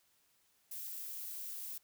violet noise, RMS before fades -44 dBFS, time 0.71-1.78 s, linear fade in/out 5 ms, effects white hiss -73 dBFS RMS until 1.83 s

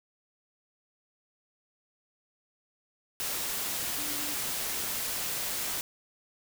sine tone in noise, 293.7 Hz, D4, in tune, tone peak -43 dBFS, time 3.98-4.34 s, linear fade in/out 0 ms, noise white, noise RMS -33 dBFS, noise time 3.2-5.81 s, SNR -13 dB, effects none

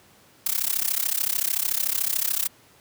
blue noise with amplitude modulation, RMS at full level -21 dBFS, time 0.46-2.48 s, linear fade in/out 5 ms, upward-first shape sine, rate 33.6 Hz, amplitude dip 95%, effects pink hiss -55 dBFS RMS until 2.8 s + high-pass 100 Hz 12 dB/octave

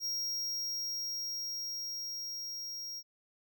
square tone with level ramp, 5600 Hz, F8, 4 cents sharp, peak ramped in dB -33 to -40 dBFS, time 0-3.03 s, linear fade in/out 50 ms, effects none

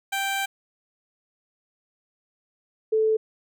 15% pulse / sine tone pair in turn, 784 / 437.9 Hz, G5 / A4, 0 / -8 cents, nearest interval minor seventh, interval 1008 cents, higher first, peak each -18 dBFS, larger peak neither, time 0.12-0.46 / 2.92-3.17 s, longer first, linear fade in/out 10 ms, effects none

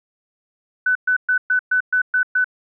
sine tone bursts, 1500 Hz, F#6, 23 cents sharp, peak -14 dBFS, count 8, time 0.86-2.444 s, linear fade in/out 5 ms, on 93 ms, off 120 ms, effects none

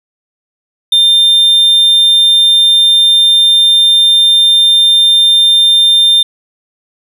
triangle tone, 3600 Hz, A7, 39 cents sharp, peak -3 dBFS, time 0.92-6.23 s, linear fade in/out 5 ms, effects none

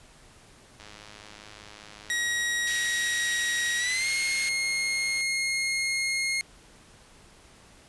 click train, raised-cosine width 0.2 ms, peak -28 dBFS, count 464, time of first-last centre 0.8-5.21 s, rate 105 Hz
sawtooth tone with pitch glide, 1901 to 2146 Hz, A#6 to C7, +33 to +43 cents, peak -22 dBFS, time 2.1-6.41 s, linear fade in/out 0 ms, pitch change +210 cents, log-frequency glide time 3.77-4.08 s
pink high-pass noise, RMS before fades -36 dBFS, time 2.67-4.49 s, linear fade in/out 2 ms, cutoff 1600 Hz, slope 48 dB/octave
effects pink hiss -54 dBFS RMS until 7.88 s + resampled to 24000 Hz

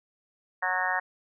harmonic tone, 183.9 Hz, F#3, 10 cents flat, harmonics 3 / 4 / 5 / 6 / 7 / 8 / 9 / 10, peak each -41 / -32 / -33 / -34 / -40 / -35 / -32 / -30 dBFS, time 0.62-1 s, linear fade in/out 10 ms, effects none

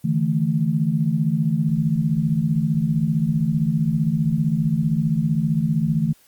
sine chord, D suspended second, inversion none, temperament equal with one note detuned, 146.83 / 162.17 / 220 Hz, D3 / E3 / A3, 0 / -28 / 0 cents, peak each -23 / -20 / -23 dBFS, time 0.04-6.13 s, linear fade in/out 10 ms, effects white hiss -56 dBFS RMS until 6.27 s + Opus 24 kbps

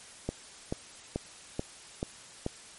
click train, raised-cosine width 2 ms, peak -17 dBFS, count 6, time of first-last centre 0.29-2.464 s, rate 2.3 Hz, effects white hiss -50 dBFS RMS until 2.78 s + MP3 48 kbps

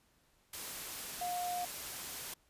sine tone in noise, 713 Hz, F5, 36 cents sharp, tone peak -35 dBFS, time 1.21-1.65 s, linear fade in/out 5 ms, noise white, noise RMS -43 dBFS, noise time 0.53-2.34 s, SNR +5 dB, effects pink hiss -71 dBFS RMS until 2.49 s + resampled to 32000 Hz

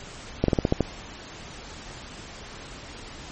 slowing click train, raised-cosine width 2 ms, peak -6 dBFS, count 7, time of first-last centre 0.44-0.807 s, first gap 43 ms, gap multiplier 1.14, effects pink hiss -41 dBFS RMS until 3.31 s + MP3 32 kbps

